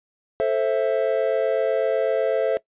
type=chord; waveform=triangle; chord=A minor; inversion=none; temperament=just; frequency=440 / 528 / 660 Hz; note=A4 / C5 / E5; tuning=0 / +16 / +2 cents; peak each=-21 dBFS; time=0.4-2.57 s; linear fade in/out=0 ms; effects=noise-tail reverb RT60 0.1 s tail -20 dB re dry + resampled to 8000 Hz